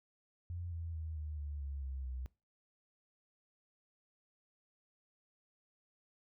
sine tone with pitch steps, 87 / 83.22 / 79.6 / 76.13 / 72.82 / 69.65 / 66.62 / 63.72 Hz, F2 / E2 / D#2 / D#2 / D2 / C#2 / C2 / C2, -6 / +17 / +40 / -37 / -14 / +9 / +32 / -45 cents, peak -39 dBFS, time 0.5-2.26 s, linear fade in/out 0 ms, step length 220 ms, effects noise-tail reverb RT60 0.3 s tail -22 dB re dry

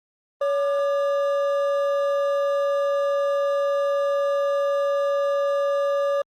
triangle tone pair together, 564 / 1195.1 Hz, C#5 / D6, +30 / +30 cents, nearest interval octave + minor second, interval 1300 cents, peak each -18 / -28 dBFS, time 0.41-6.22 s, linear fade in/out 5 ms, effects Opus 24 kbps

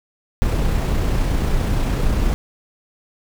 brown noise with amplitude modulation, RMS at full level -17 dBFS, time 0.42-2.34 s, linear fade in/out 0 ms, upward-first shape sine, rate 30.5 Hz, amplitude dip 25%, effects none

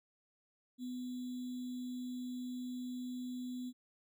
sine tone with sample-and-hold, 249.9 Hz, B3, 21 cents sharp, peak -39 dBFS, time 0.78-3.73 s, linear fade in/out 50 ms, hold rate 3675 Hz, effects none

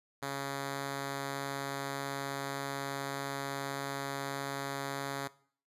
5% pulse tone, 138.59 Hz, C#3, in tune, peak -24 dBFS, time 0.22-5.28 s, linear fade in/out 10 ms, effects noise-tail reverb RT60 0.5 s tail -19 dB re dry + resampled to 32000 Hz

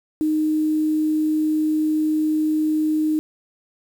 sine tone with quantisation, 309.2 Hz, D#4, 11 cents flat, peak -17 dBFS, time 0.21-3.19 s, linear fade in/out 0 ms, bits 7, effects none

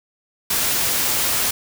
white noise, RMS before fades -20 dBFS, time 0.5-1.51 s, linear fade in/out 5 ms, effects none

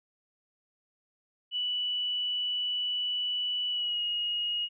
sine tone with pitch glide, 2960 to 2879 Hz, F#7 to F#7, 0 to -48 cents, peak -28 dBFS, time 1.51-4.69 s, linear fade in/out 50 ms, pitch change -48 cents, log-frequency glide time 3.69-4.02 s, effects none

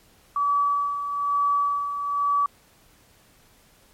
sine tone with tremolo, 1146 Hz, D6, 43 cents flat, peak -18 dBFS, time 0.36-2.46 s, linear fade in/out 2 ms, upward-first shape sine, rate 1.1 Hz, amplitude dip 60%, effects pink hiss -57 dBFS RMS until 3.93 s + MP3 64 kbps

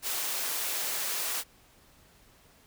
white high-pass noise, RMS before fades -32 dBFS, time 0.02-1.44 s, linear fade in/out 50 ms, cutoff 410 Hz, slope 12 dB/octave, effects pink hiss -60 dBFS RMS until 2.66 s

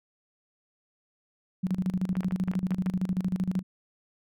sine tone with tremolo, 185 Hz, F#3, in tune, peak -23 dBFS, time 1.63-3.63 s, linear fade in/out 10 ms, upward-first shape square, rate 13 Hz, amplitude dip 80%
clicks, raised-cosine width 0.5 ms, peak -24 dBFS, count 7, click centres 2.154 / 2.233 / 2.31 / 2.483 / 2.536 / 2.719 / 2.867 s
effects none

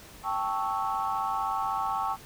sine chord, A dominant seventh, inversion third, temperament equal with one note detuned, 784 / 880 / 1108.7 / 1312.4 Hz, G5 / A5 / C#6 / E6, 0 / 0 / 0 / -8 cents, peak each -31 / -32 / -31 / -34 dBFS, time 0.23-2.17 s, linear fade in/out 50 ms, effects tanh soft clip ceiling -18 dBFS + pink hiss -49 dBFS RMS until 2.25 s

